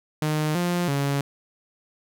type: tone with pitch steps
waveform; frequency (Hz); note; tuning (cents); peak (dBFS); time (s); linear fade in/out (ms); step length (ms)
sawtooth; 153.3 / 175.8 / 140.5; D#3 / F3 / C#3; -25 / +12 / +24; -18; 0.22-1.21; 2; 330
effects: none